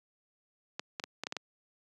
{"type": "clicks", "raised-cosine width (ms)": 0.2, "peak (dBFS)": -18, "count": 7, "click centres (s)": [0.795, 0.998, 1.039, 1.236, 1.269, 1.324, 1.367], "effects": ["high-pass 200 Hz 12 dB/octave", "resampled to 22050 Hz"]}